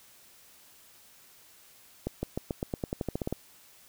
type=accelerating click train; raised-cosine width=2 ms; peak=-17 dBFS; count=14; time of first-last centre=2.07-3.326 s; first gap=160 ms; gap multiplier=0.91; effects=white hiss -57 dBFS RMS until 3.88 s